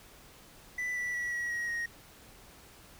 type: tone with pitch steps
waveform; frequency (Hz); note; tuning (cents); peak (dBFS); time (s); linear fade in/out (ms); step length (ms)
triangle; 1986 / 1963.2 / 1940.6 / 1918.3 / 1896.3 / 1874.5; B6 / B6 / B6 / A#6 / A#6 / A#6; +9 / -11 / -31 / +49 / +29 / +9; -30; 0.78-1.86; 5; 180
effects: pink hiss -55 dBFS RMS until 2.99 s